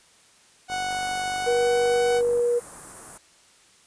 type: tone with pitch glide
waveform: sawtooth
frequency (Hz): 739 to 747.2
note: F#5 to F#5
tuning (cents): -2 to +17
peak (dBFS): -22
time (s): 0.68-2.22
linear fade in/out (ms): 50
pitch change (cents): +19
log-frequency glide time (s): 1.43-1.49
type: click train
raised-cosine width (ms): 1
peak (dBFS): -26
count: 83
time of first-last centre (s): 0.7-2.394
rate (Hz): 48.4
type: band-stop noise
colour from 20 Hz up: white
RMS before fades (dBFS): -38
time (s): 0.9-3.18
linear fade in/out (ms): 10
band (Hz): 1500 to 8500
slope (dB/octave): 24
type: tone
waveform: sine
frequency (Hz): 480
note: B4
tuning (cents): -49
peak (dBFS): -19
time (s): 1.46-2.6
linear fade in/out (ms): 20
effects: white hiss -56 dBFS RMS until 3.86 s + resampled to 22050 Hz